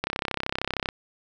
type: click train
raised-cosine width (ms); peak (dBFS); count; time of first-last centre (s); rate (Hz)
0.3; -10; 29; 0.04-0.888; 33
effects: none

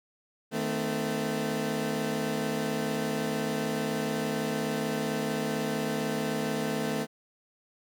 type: chord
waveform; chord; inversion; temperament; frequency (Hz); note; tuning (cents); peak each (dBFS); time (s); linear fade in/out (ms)
20% pulse; A diminished; second; equal with one note detuned; 155.56 / 220 / 255.8; Eb3 / A3 / C4; 0 / 0 / -39; -30 / -26 / -29; 0.51-7.07; 50
effects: none

